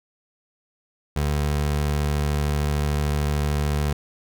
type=tone; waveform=25% pulse; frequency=73.5 Hz; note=D2; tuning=2 cents sharp; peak=-17 dBFS; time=1.16-3.93 s; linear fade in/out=5 ms; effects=none